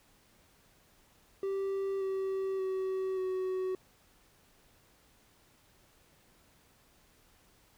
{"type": "tone with pitch steps", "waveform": "triangle", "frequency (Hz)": [390, 384.4, 378.9, 373.5], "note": ["G4", "G4", "F#4", "F#4"], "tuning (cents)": [-9, -34, 41, 16], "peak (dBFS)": -29, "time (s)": [1.43, 3.75], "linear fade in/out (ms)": 2, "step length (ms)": 580, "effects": ["pink hiss -65 dBFS RMS until 7.77 s"]}